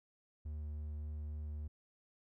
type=tone; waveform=triangle; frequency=75.3 Hz; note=D2; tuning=44 cents sharp; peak=-38 dBFS; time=0.45-1.68 s; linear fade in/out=10 ms; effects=none